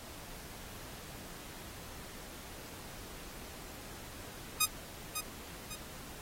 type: tone with echo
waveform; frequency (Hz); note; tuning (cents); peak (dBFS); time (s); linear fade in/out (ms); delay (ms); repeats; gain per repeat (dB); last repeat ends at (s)
5% pulse; 1244.5; D#6; 0; -15; 4.6-4.66; 10; 550; 2; -8; 5.76
effects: pink hiss -49 dBFS RMS until 6.21 s + AAC 48 kbps